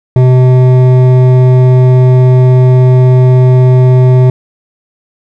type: tone with hard clipping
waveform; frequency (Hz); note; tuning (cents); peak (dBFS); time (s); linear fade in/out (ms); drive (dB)
triangle; 127.4; C3; -46; -4; 0.16-4.3; 2; 15
effects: none